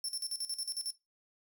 25% pulse tone with tremolo, 5380 Hz, E8, 34 cents sharp, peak -29 dBFS, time 0.04-0.91 s, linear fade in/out 2 ms, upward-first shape square, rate 11 Hz, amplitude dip 80%, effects noise-tail reverb RT60 0.2 s tail -17 dB re dry

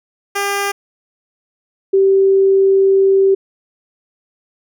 10% pulse / sine tone pair in turn, 401.1 / 388.1 Hz, G4 / G4, +40 / -17 cents, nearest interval minor second, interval 57 cents, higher first, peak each -8 dBFS, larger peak neither, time 0.35-0.72 / 1.93-3.35 s, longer second, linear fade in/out 10 ms, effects none

